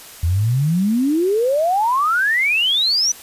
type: exponential sweep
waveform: sine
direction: up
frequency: 79.4 to 6030 Hz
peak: -14 dBFS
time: 0.23-3.12 s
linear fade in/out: 5 ms
effects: white hiss -39 dBFS RMS until 3.22 s + resampled to 32000 Hz